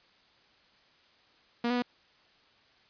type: tone with pitch steps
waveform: sawtooth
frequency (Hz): 237.3 / 245.6 / 244.2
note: A#3 / B3 / B3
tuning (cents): +31 / -9 / -19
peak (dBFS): -23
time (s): 1.64-1.823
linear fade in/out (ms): 5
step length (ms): 61
effects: white hiss -63 dBFS RMS until 2.89 s + resampled to 11025 Hz